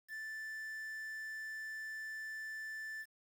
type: tone with quantisation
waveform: triangle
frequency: 1760 Hz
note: A6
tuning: in tune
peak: -40 dBFS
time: 0.08-3.06 s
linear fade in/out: 50 ms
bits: 10
effects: none